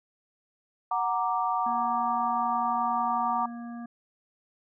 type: chord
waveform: sine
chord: Gb augmented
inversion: none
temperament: equal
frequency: 740 / 932.3 / 1174.7 Hz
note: Gb5 / Bb5 / D6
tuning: 0 / 0 / 0 cents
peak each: -29 dBFS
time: 0.91-3.46 s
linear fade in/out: 5 ms
type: harmonic tone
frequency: 236.3 Hz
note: A#3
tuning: 24 cents sharp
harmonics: 1 / 3 / 5 / 7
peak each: -36 / -46 / -50 / -53 dBFS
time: 1.66-3.86 s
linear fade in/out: 5 ms
effects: none